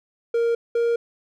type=tone pair in turn; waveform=triangle; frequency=466.2 / 468.4 Hz; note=A#4 / A#4; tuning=0 / +8 cents; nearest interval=unison; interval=8 cents; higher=second; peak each=-16 dBFS; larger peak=neither; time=0.34-0.55 / 0.75-0.96 s; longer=neither; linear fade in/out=5 ms; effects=none